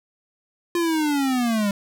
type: linear sweep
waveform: square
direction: down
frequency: 349.2 to 197.2 Hz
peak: -20 dBFS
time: 0.75-1.71 s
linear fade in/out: 2 ms
effects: none